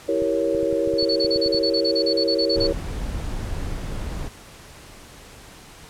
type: chord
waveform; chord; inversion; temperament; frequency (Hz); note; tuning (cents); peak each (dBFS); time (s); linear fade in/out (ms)
sine; E diminished seventh; none; equal; 329.6 / 392 / 466.2 / 554.4; E4 / G4 / Bb4 / Db5; 0 / 0 / 0 / 0; -25 / -27 / -24 / -23; 0.08-2.73; 10
type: clicks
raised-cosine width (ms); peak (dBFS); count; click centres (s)
5; -23; 11; 0.221 / 0.549 / 0.63 / 0.728 / 0.875 / 0.938 / 1.028 / 1.247 / 1.36 / 1.462 / 1.547
type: tone bursts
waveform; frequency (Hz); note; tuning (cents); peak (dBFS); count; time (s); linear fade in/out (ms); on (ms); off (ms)
sine; 4435; C#8; 0; -21; 16; 0.98-2.673; 10; 73; 35
type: noise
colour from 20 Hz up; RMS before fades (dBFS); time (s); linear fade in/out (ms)
brown; -28; 2.55-4.29; 20
effects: pink hiss -44 dBFS RMS until 5.89 s + low-pass 11000 Hz 12 dB/octave